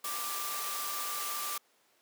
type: tone in noise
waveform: sine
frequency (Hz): 1178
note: D6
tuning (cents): +5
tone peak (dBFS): -39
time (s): 0.04-1.58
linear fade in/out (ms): 5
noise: white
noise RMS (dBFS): -37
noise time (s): 0.04-1.58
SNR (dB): -5
effects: pink hiss -68 dBFS RMS until 2.01 s + high-pass 400 Hz 12 dB/octave